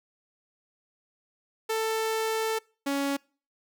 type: tone pair in turn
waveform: sawtooth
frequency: 443.2 / 279.2 Hz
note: A4 / C#4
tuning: +13 / +13 cents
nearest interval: minor sixth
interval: 800 cents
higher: first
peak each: -22 dBFS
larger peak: neither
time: 1.69-2.59 / 2.86-3.17 s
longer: first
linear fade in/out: 10 ms
effects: noise-tail reverb RT60 0.4 s tail -26 dB re dry